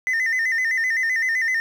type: tone with vibrato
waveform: sine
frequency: 1920 Hz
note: B6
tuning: 49 cents flat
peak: -16 dBFS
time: 0.07-1.6 s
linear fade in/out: 0 ms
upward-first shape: square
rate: 7.8 Hz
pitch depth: 91 cents each way
effects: tanh soft clip ceiling -18 dBFS + 8-bit